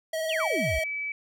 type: tone with vibrato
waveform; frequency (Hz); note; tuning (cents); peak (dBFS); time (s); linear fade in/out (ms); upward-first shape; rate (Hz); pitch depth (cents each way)
square; 640; D#5; +49; -28; 0.13-0.84; 5; triangle; 20; 40
type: exponential sweep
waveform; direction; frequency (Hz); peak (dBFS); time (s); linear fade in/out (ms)
sine; down; 3520 to 51.91; -28; 0.29-0.79; 5
type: tone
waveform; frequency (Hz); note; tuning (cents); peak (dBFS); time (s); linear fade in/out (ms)
sine; 2297; D7; -39; -29; 0.4-1.12; 2
effects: none